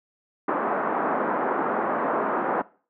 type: band-pass noise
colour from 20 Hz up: white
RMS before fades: -25 dBFS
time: 0.48-2.62 s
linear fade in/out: 5 ms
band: 220 to 1300 Hz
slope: 24 dB/octave
effects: noise-tail reverb RT60 0.4 s tail -21 dB re dry + low-pass 2000 Hz 12 dB/octave